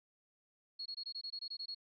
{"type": "tone bursts", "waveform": "sine", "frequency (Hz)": 4321, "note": "C#8", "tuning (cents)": -45, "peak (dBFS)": -40, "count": 11, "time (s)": [0.79, 1.748], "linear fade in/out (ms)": 10, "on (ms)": 68, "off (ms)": 21, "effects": []}